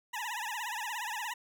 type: tone with vibrato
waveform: 20% pulse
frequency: 908 Hz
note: A#5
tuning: 46 cents flat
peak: -30 dBFS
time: 0.13-1.34 s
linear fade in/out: 10 ms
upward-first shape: triangle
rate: 17 Hz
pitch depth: 190 cents each way
effects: none